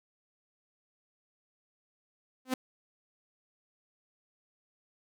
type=tone with exponential growth; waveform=sawtooth; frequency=257.9 Hz; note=C4; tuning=25 cents flat; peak=-21 dBFS; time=2.45-2.54 s; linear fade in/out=5 ms; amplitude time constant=18 ms; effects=none